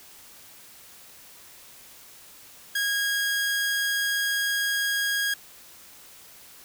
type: tone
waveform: sawtooth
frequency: 1639 Hz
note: G#6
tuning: 23 cents flat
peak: -20 dBFS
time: 2.75-5.34 s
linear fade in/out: 5 ms
effects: white hiss -49 dBFS RMS until 6.64 s